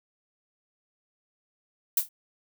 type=noise with exponential decay; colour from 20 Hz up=violet; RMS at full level=-18 dBFS; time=1.97-2.09 s; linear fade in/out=5 ms; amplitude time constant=26 ms; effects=none